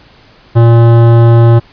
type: tone with hard clipping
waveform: sine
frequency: 116.54 Hz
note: A#2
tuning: in tune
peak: -4 dBFS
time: 0.55-1.6 s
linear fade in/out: 20 ms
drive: 16 dB
effects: pink hiss -42 dBFS RMS until 1.72 s + resampled to 11025 Hz